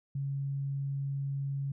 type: tone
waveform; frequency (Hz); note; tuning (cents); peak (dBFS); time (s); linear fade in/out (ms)
sine; 138.59; C#3; 0; -31; 0.15-1.72; 5
effects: none